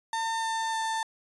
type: tone with pitch steps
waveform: 35% pulse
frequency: 903 / 897.3 / 891.6 Hz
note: A5 / A5 / A5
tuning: +45 / +34 / +23 cents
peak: -26 dBFS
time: 0.13-1.03 s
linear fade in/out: 2 ms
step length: 300 ms
effects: resampled to 24000 Hz